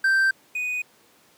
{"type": "tone pair in turn", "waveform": "triangle", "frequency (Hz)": [1565, 2484], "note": ["G6", "D#7"], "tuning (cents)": [-3, -3], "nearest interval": "minor sixth", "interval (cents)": 800, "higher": "second", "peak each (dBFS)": [-15, -23], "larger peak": "first", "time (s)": [[0.04, 0.31], [0.55, 0.82]], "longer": "neither", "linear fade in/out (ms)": 5, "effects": ["pink hiss -57 dBFS RMS until 1.37 s", "high-pass 200 Hz 12 dB/octave"]}